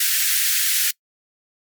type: high-pass noise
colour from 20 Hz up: white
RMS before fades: -19 dBFS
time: 0-0.91 s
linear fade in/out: 5 ms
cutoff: 1500 Hz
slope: 48 dB/octave
effects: noise-tail reverb RT60 0.1 s tail -24 dB re dry + MP3 96 kbps